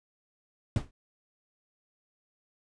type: noise with exponential decay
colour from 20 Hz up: brown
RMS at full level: -24 dBFS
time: 0.76-0.91 s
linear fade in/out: 2 ms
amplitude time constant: 31 ms
effects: resampled to 22050 Hz